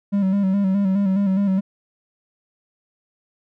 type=tone with vibrato; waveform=triangle; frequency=195.2 Hz; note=G3; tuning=7 cents flat; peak=-14 dBFS; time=0.12-1.61 s; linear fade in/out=20 ms; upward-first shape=square; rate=4.8 Hz; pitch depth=50 cents each way; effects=none